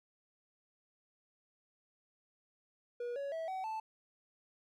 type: tone with pitch steps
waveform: triangle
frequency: 481.9 / 560 / 650.7 / 756.2 / 878.7 Hz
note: B4 / C#5 / E5 / F#5 / A5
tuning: -43 / +18 / -23 / +38 / -3 cents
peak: -35 dBFS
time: 3-3.8 s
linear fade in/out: 5 ms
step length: 160 ms
effects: none